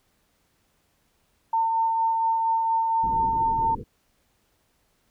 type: tone with tremolo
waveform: sine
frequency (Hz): 904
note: A5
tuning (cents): +47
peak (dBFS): -19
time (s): 1.53-3.75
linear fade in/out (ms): 5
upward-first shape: sine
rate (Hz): 4.3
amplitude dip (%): 25
type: low-pass noise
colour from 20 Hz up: pink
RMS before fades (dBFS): -35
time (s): 3.03-3.84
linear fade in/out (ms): 10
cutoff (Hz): 490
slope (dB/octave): 96
effects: pink hiss -68 dBFS RMS until 5.1 s